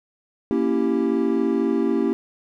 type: chord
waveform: triangle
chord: A# diminished seventh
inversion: none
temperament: equal with one note detuned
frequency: 233.1 / 277.2 / 331.3 / 392 Hz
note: A#3 / C#4 / E4 / G4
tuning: 0 / 0 / +9 / 0 cents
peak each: -22 dBFS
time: 0.51-2.13 s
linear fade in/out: 0 ms
effects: none